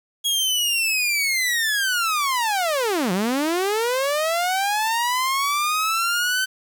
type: linear two-way sweep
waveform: sawtooth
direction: down then up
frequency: 3322 to 172.9 to 1539 Hz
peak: -16 dBFS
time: 0.24-6.46 s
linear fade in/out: 20 ms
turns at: 3.12 s
effects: 8-bit